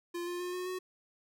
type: tone with pitch steps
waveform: square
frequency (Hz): 347.1 / 352.4 / 357.7 / 363.1 / 368.6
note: F4 / F4 / F4 / F#4 / F#4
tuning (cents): -11 / +16 / +41 / -33 / -7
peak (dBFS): -36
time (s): 0.14-0.79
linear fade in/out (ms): 10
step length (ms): 130
effects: none